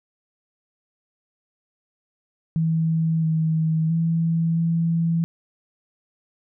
sine tone with pitch steps, 162 / 159.6 / 164.9 / 166.2 Hz, E3 / D#3 / E3 / E3, -30 / +44 / +1 / +15 cents, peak -18 dBFS, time 2.56-5.24 s, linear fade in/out 0 ms, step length 670 ms, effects none

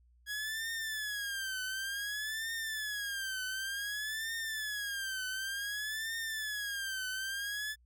sawtooth tone with vibrato, 1661.2 Hz, G#6, in tune, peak -32 dBFS, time 0.26-7.76 s, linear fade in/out 50 ms, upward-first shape triangle, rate 0.55 Hz, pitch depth 170 cents each way, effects added 60 Hz sine -62 dBFS peak until 7.85 s

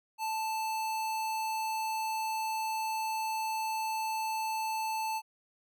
square tone, 880 Hz, A5, in tune, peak -32 dBFS, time 0.18-5.22 s, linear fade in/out 50 ms, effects none

